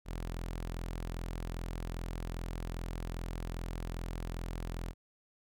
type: tone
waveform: sawtooth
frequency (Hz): 42.5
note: F1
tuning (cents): -46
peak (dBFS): -33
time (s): 0.05-4.94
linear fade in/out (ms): 50
effects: none